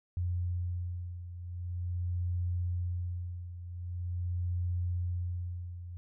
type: beating tone pair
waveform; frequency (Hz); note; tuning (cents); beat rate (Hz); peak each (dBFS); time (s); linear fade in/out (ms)
sine; 88.3 / 88.74; F2 / F2; +20 / +28; 0.44; -33 / -38; 0.17-5.97; 0
effects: none